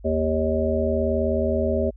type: harmonic tone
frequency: 78.9 Hz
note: D#2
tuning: 25 cents sharp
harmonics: 1 / 3 / 5 / 7 / 8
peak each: -26 / -26 / -26 / -26 / -26 dBFS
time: 0.04-1.91 s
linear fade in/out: 20 ms
effects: added 50 Hz sine -41 dBFS peak until 1.96 s